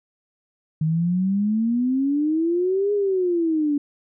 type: exponential two-way sweep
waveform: sine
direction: up then down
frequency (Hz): 154 to 415.3 to 284.6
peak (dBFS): -18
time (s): 0.81-3.78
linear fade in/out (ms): 5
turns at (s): 2.93
effects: none

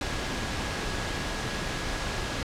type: tone in noise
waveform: sine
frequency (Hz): 1661.2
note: G#6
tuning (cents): 0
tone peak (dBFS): -42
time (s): 0.01-2.43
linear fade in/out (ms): 2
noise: pink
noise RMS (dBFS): -31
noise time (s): 0.01-2.43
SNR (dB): -14
effects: low-pass 6000 Hz 12 dB/octave

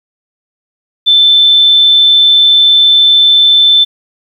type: tone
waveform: sine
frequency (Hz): 3533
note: A7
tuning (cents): +6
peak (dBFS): -3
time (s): 1.06-3.85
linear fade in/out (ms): 20
effects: 7-bit

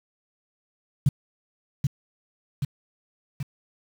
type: tone with echo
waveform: sine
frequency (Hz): 138.59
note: C#3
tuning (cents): 0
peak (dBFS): -14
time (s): 1.06-1.09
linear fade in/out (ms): 5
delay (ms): 780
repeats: 3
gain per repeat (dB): -4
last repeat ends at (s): 3.43
effects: 7-bit

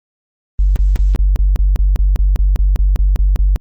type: tone bursts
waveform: sine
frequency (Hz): 47.98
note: G1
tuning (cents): -36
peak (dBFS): -7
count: 15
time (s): 0.59-3.56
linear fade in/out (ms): 0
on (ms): 170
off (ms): 30
effects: tanh soft clip ceiling -4 dBFS + Opus 24 kbps

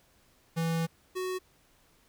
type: tone pair in turn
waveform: square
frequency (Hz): 164.81 / 370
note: E3 / F#4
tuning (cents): 0 / 0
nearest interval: octave + major second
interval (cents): 1400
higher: second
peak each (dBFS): -28 / -32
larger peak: first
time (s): 0.56-0.87 / 1.15-1.39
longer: first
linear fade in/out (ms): 20
effects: pink hiss -65 dBFS RMS until 2.08 s

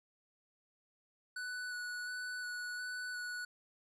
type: tone with vibrato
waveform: square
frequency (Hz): 1480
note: F#6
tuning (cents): 0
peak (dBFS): -40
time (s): 1.36-3.45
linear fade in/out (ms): 5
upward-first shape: square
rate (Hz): 1.4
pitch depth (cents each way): 11
effects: low-pass 10000 Hz 12 dB/octave

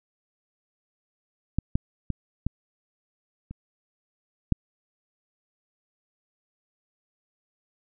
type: clicks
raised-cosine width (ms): 5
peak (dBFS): -11 / -10 / -15 / -13 / -25 / -7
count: 6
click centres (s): 1.586 / 1.755 / 2.103 / 2.466 / 3.51 / 4.523
effects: none

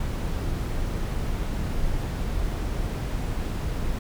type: noise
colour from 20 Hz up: brown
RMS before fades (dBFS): -27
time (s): 0-3.99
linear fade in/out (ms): 5
effects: none

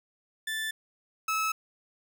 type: tone pair in turn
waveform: 30% pulse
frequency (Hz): 1760 / 1298.8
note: A6 / E6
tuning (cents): 0 / -26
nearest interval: perfect fourth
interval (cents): 526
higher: first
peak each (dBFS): -28 / -24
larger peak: second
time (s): 0.47-0.71 / 1.28-1.52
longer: neither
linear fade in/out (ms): 5
effects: none

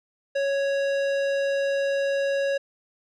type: tone with tanh clipping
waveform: sine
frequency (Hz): 554.4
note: C#5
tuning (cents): 0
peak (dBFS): -24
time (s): 0.35-2.58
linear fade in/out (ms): 10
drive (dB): 16
effects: none

